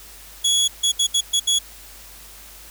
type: tone bursts at uneven times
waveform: 25% pulse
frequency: 3361 Hz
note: G#7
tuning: 20 cents sharp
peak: -12 dBFS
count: 6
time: 0.44-0.68 / 0.83-0.92 / 0.99-1.07 / 1.14-1.21 / 1.33-1.4 / 1.47-1.59 s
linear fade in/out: 10 ms
effects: added 50 Hz sine -47 dBFS peak until 2.7 s + white hiss -43 dBFS RMS until 2.7 s